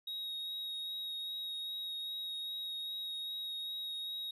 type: tone with vibrato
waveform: triangle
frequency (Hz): 3776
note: A#7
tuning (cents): +22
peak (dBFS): -37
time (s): 0.07-4.31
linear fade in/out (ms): 5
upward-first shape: sine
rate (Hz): 2.5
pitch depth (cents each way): 12
effects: none